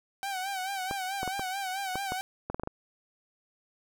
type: tone with vibrato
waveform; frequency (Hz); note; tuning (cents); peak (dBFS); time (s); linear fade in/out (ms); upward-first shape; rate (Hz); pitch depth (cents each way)
sawtooth; 767; G5; -38; -28; 0.23-2.21; 0; sine; 4.6; 72
type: clicks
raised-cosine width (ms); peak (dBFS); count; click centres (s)
1; -19; 11; 0.911 / 1.231 / 1.277 / 1.395 / 1.956 / 2.121 / 2.5 / 2.545 / 2.597 / 2.635 / 2.674
effects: none